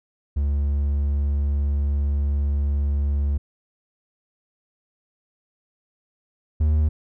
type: tone pair in turn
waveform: triangle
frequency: 71.3 / 76.42 Hz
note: C#2 / D#2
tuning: +49 / -31 cents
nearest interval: minor second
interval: 120 cents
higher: second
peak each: -17 / -14 dBFS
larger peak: second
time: 0.36-3.38 / 6.6-6.89 s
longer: first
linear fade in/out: 10 ms
effects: none